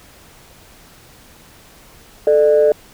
sine tone pair together, 438.7 / 599 Hz, A4 / D5, -5 / +34 cents, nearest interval perfect fourth, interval 539 cents, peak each -11 dBFS, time 2.27-2.72 s, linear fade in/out 2 ms, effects tanh soft clip ceiling -3 dBFS + pink hiss -45 dBFS RMS until 2.93 s

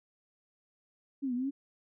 sine exponential two-way sweep, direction down then up, 285.8 to 239.1 to 285.2 Hz, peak -30 dBFS, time 1.22-1.51 s, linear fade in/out 20 ms, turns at 1.34 s, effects none

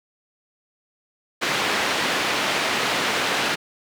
white band-pass noise, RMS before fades -23 dBFS, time 1.41-3.56 s, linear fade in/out 20 ms, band 180 to 2900 Hz, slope 12 dB/octave, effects none

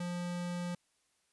square tone, 175.9 Hz, F3, 13 cents sharp, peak -36 dBFS, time 0-0.75 s, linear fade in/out 5 ms, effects white hiss -75 dBFS RMS until 1.32 s + resampled to 24000 Hz

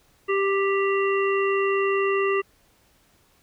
harmonic tone, 393.2 Hz, G4, 5 cents sharp, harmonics 1 / 3 / 5 / 7, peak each -21 / -27 / -30 / -31 dBFS, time 0.28-2.42 s, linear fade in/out 20 ms, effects pink hiss -61 dBFS RMS until 3.42 s

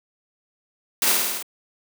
white noise with echo, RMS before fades -20 dBFS, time 1.02-1.12 s, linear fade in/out 2 ms, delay 51 ms, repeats 6, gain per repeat -2 dB, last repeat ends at 1.426 s, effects high-pass 200 Hz 12 dB/octave

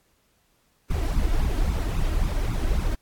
brown noise with flanger, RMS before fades -23 dBFS, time 0.9-2.95 s, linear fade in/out 5 ms, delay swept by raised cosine 0.79 to 3.19 ms, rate 3.7 Hz, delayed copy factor +0.8, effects pink hiss -66 dBFS RMS until 3.01 s + AAC 64 kbps

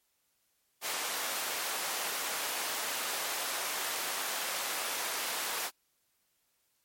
pink high-pass noise, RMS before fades -35 dBFS, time 0.81-5.71 s, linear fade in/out 50 ms, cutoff 660 Hz, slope 12 dB/octave, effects white hiss -75 dBFS RMS until 6.84 s + MP3 64 kbps

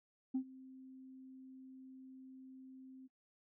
sine tone with ADSR envelope, 261.6 Hz, C4, in tune, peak -30 dBFS, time 0.34-3.08 s, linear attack 12 ms, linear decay 81 ms, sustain -22 dB, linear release 23 ms, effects noise-tail reverb RT60 0.1 s tail -18 dB re dry + tanh soft clip ceiling -30 dBFS

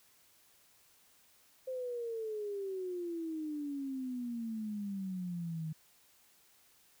sine exponential sweep, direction down, 523.3 to 155.56 Hz, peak -36 dBFS, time 1.67-5.73 s, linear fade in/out 10 ms, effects white hiss -66 dBFS RMS until 7 s

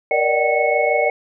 sine tone cluster, 470 / 582 / 608 / 762 / 2197 Hz, A#4 / D5 / D#5 / G5 / C#7, +14 / -16 / -40 / -49 / -16 cents, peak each -21 dBFS, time 0.11-1.1 s, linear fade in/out 2 ms, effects none

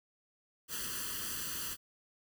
white noise with comb filter, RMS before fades -39 dBFS, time 0.68-1.77 s, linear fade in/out 50 ms, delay 0.66 ms, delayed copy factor +0.85, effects none

